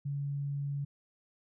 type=tone; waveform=sine; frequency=141.6 Hz; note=C#3; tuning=37 cents sharp; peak=-32 dBFS; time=0.05-0.85 s; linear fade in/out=10 ms; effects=none